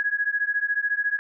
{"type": "beating tone pair", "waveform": "sine", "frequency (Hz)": [1659, 1673], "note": ["G#6", "G#6"], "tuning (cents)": [-2, 12], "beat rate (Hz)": 14, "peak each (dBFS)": -25, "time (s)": [0, 1.19], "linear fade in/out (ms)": 0, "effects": []}